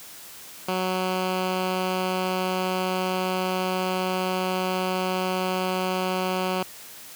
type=tone with low-pass filter; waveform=10% pulse; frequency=185.2 Hz; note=F#3; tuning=2 cents sharp; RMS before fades=-26 dBFS; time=0.68-6.63 s; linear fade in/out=5 ms; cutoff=3900 Hz; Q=1.1; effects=white hiss -43 dBFS RMS until 7.15 s + high-pass 80 Hz 12 dB/octave